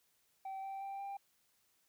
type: tone with pitch steps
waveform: sine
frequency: 772 / 779.2 / 786.4 / 793.7 Hz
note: G5 / G5 / G5 / G5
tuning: -27 / -11 / +5 / +21 cents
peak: -38 dBFS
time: 0.45-1.17 s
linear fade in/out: 5 ms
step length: 180 ms
effects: tanh soft clip ceiling -40 dBFS + white hiss -75 dBFS RMS until 1.88 s